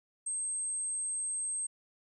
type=tone; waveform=sine; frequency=8372 Hz; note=C9; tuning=in tune; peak=-30 dBFS; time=0.26-1.67 s; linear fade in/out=10 ms; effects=tanh soft clip ceiling -31 dBFS

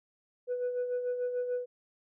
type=tone with tremolo; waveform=sine; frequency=493.9 Hz; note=B4; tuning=in tune; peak=-26 dBFS; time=0.47-1.66 s; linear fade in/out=50 ms; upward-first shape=sine; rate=6.8 Hz; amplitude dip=55%; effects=tanh soft clip ceiling -27 dBFS

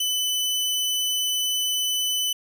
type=tone; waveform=sawtooth; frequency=3003 Hz; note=F#7; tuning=25 cents sharp; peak=-19 dBFS; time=0-2.33 s; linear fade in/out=5 ms; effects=none

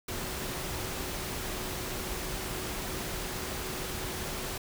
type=tone in noise; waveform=sine; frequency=370.9 Hz; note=F#4; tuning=4 cents sharp; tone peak=-44 dBFS; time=0.08-4.58 s; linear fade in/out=5 ms; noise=pink; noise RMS=-36 dBFS; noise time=0.08-4.58 s; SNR=-11 dB; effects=none

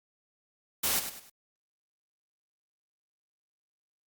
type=noise with echo; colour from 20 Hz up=white; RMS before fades=-28 dBFS; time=0.83-1 s; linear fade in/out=10 ms; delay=100 ms; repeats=3; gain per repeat=-9 dB; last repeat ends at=1.3 s; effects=Opus 48 kbps

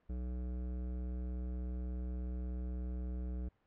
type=tone with hard clipping; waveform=sine; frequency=61.74 Hz; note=B1; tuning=in tune; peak=-39 dBFS; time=0.09-3.49 s; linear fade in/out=10 ms; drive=14 dB; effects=pink hiss -75 dBFS RMS until 3.66 s + low-pass 2000 Hz 12 dB/octave

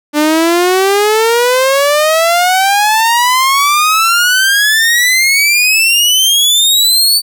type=exponential sweep; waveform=sawtooth; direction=up; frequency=293.4 to 4569 Hz; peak=-4 dBFS; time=0.13-7.22 s; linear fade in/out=50 ms; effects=none

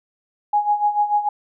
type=tone with tremolo; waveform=sine; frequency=830.6 Hz; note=G#5; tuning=in tune; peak=-13 dBFS; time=0.53-1.29 s; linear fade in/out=5 ms; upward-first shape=sine; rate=6.8 Hz; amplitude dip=75%; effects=none

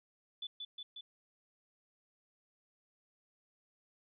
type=tone with echo; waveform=sine; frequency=3478 Hz; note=A7; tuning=21 cents flat; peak=-39 dBFS; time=0.42-0.47 s; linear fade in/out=5 ms; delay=180 ms; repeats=3; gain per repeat=-2 dB; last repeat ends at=1.01 s; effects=none

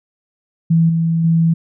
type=tone with level steps; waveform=sine; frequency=164.81 Hz; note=E3; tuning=in tune; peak=-9 / -13 / -10 dBFS; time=0.7-1.54 s; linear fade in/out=10 ms; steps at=0.89 / 1.24 s; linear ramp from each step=5 ms; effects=none

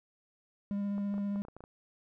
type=tone with vibrato; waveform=triangle; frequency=201.6 Hz; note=G3; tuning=49 cents sharp; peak=-29 dBFS; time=0.71-1.42 s; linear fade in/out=0 ms; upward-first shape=square; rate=15 Hz; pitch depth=9 cents each way
type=clicks; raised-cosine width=1 ms; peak=-34 dBFS; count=9; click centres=0.981 / 1.141 / 1.181 / 1.359 / 1.451 / 1.484 / 1.566 / 1.606 / 1.639 s
effects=none

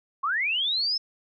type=linear sweep; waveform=sine; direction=up; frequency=1031 to 5300 Hz; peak=-23 dBFS; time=0.23-0.98 s; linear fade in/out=10 ms; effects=none

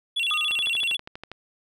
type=tone with vibrato; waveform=triangle; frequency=3053 Hz; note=G7; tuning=46 cents flat; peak=-21 dBFS; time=0.16-0.97 s; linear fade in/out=10 ms; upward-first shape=square; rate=14 Hz; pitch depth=190 cents each way
type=tone with exponential decay; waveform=triangle; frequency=1230 Hz; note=D#6; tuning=20 cents flat; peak=-24 dBFS; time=0.31-0.77 s; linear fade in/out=1 ms; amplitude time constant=100 ms
type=click train; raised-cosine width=0.3 ms; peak=-21 dBFS; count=11; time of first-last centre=0.51-1.316 s; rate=12.4 Hz
effects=none

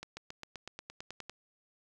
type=accelerating click train; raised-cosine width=0.2 ms; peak=-25 dBFS; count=12; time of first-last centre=0.03-1.296 s; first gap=140 ms; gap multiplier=0.96; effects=none

